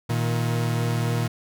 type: tone pair together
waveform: 40% pulse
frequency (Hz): 117.43 / 157.8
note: A#2 / D#3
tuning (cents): +13 / +25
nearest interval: perfect fourth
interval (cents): 512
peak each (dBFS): -22 / -27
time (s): 0.09-1.28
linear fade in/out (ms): 10
effects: none